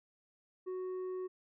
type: tone with tanh clipping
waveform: sine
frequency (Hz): 370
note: F#4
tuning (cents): 0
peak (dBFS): -38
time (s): 0.66-1.28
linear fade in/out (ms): 20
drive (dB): 5
effects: none